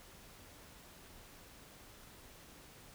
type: silence
effects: pink hiss -57 dBFS RMS until 2.94 s